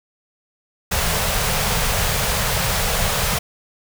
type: band-stop noise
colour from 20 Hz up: pink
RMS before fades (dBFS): -20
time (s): 0.91-3.39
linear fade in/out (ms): 10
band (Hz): 200 to 430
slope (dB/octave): 48
effects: none